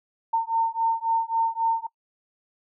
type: beating tone pair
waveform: sine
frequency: 907 / 910.7 Hz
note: A#5 / A#5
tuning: -48 / -41 cents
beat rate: 3.7 Hz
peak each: -24 dBFS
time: 0.33-1.87 s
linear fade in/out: 10 ms
effects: noise-tail reverb RT60 0.1 s tail -22 dB re dry